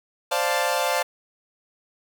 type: chord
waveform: sawtooth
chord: D minor seventh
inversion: third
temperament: equal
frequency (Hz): 523.3 / 587.3 / 698.5 / 880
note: C5 / D5 / F5 / A5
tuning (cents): 0 / 0 / 0 / 0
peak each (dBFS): -23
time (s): 0.31-1.03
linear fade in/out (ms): 10
effects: 8-bit

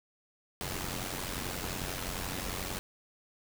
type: noise with amplitude modulation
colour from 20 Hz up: pink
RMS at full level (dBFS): -34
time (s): 0.61-2.79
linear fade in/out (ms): 0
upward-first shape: sine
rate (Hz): 91.3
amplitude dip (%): 65
effects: none

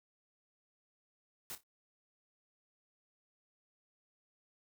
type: noise with echo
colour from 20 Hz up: white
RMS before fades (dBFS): -44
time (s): 1.5-1.55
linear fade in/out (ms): 0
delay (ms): 28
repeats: 3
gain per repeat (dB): -12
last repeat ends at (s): 1.634
effects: none

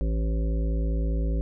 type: harmonic tone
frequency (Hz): 55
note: A1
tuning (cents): 0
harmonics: 1 / 3 / 5 / 7 / 9 / 10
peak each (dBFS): -23 / -33 / -37 / -40 / -42 / -43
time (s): 0.01-1.41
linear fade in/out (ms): 0
effects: none

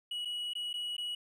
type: tone with dropouts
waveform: triangle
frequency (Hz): 2921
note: F#7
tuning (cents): -23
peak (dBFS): -33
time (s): 0.11-1.15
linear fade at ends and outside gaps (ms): 5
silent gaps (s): 0.25-0.254 / 0.535-0.552 / 0.731-0.739 / 0.967-0.98
effects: none

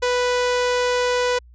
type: tone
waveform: sawtooth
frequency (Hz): 493.9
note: B4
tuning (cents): 0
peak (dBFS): -14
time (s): 0.02-1.39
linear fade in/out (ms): 10
effects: added 60 Hz sine -44 dBFS peak until 1.54 s + resampled to 16000 Hz

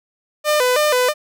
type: tone with vibrato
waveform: sawtooth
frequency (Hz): 549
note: C#5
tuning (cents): -17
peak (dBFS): -10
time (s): 0.44-1.14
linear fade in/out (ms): 50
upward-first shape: square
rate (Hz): 3.1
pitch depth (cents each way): 160
effects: none

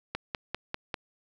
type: click train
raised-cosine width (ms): 0.3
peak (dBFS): -15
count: 5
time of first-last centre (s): 0.15-0.942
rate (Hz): 5.05
effects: none

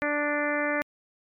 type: harmonic tone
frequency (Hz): 293.7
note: D4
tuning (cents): 0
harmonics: 1 / 2 / 3 / 4 / 5 / 6 / 7 / 8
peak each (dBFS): -31 / -29 / -37 / -35 / -34 / -31 / -33 / -39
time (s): 0.02-0.82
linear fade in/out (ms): 0
effects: MP3 96 kbps

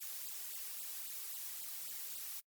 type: noise with flanger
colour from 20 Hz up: blue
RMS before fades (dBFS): -45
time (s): 0-2.41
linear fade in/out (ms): 20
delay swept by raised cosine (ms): 0.23 to 2.73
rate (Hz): 3.7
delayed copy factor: +0.9
effects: noise-tail reverb RT60 0.1 s tail -26 dB re dry + Opus 48 kbps

